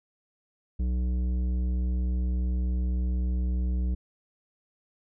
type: tone with tanh clipping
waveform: sine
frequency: 61.74 Hz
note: B1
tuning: in tune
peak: -26 dBFS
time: 0.79-3.95 s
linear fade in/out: 10 ms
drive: 11 dB
effects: none